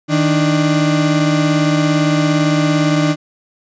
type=tone pair together; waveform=35% pulse; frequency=156.7 / 295.8 Hz; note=D#3 / D4; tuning=+13 / +13 cents; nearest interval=major seventh; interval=1100 cents; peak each=-13 dBFS; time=0.08-3.16 s; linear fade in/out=50 ms; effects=resampled to 16000 Hz